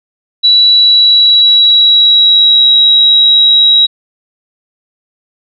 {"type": "tone with pitch glide", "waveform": "sine", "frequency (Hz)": [3931, 3852], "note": ["B7", "B7"], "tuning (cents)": [-9, -44], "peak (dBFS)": -3, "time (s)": [0.43, 3.87], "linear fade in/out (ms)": 20, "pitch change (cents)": -35, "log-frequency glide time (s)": [0.72, 2.77], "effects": []}